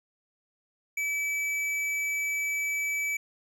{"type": "tone with tanh clipping", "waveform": "sine", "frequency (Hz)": 2300, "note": "D7", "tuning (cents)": -37, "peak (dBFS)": -29, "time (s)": [0.97, 3.17], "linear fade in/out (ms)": 5, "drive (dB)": 13, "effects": []}